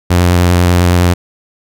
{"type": "tone with vibrato", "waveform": "sawtooth", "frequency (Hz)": 88.4, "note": "F2", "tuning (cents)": 22, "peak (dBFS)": -3, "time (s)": [0.1, 1.14], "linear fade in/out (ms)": 10, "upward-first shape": "square", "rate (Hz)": 9.9, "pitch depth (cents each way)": 16, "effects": []}